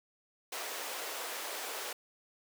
pink high-pass noise, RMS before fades -40 dBFS, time 0.52-1.93 s, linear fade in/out 5 ms, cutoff 430 Hz, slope 24 dB/octave, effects none

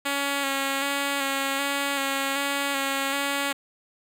5% pulse tone with vibrato, 277.2 Hz, C#4, in tune, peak -13 dBFS, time 0.05-3.53 s, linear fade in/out 10 ms, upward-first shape square, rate 1.3 Hz, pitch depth 21 cents each way, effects none

